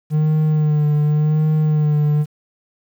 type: tone with vibrato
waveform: triangle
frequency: 151.9 Hz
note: D#3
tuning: 41 cents flat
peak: -11 dBFS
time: 0.1-2.26 s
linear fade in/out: 50 ms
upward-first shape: sine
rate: 0.89 Hz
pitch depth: 35 cents each way
effects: 8-bit